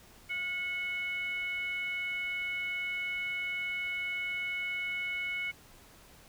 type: tone with frequency modulation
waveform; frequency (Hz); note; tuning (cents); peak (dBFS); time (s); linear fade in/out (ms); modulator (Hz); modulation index
sine; 2200; C#7; -14; -32; 0.29-5.52; 20; 762; 0.5
effects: pink hiss -57 dBFS RMS until 6.28 s